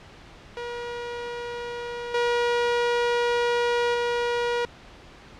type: tone with level steps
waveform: sawtooth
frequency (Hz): 478.8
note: A#4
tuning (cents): +46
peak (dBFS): -27 / -17 / -19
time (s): 0.57-4.65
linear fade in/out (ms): 0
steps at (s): 2.14 / 3.94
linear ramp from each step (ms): 5
effects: pink hiss -47 dBFS RMS until 5.39 s + low-pass 4000 Hz 12 dB/octave